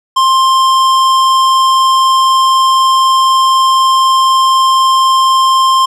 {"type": "tone with hard clipping", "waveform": "triangle", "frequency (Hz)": 1054, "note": "C6", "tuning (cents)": 12, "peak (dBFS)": -8, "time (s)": [0.16, 5.86], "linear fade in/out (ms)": 10, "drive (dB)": 17, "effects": []}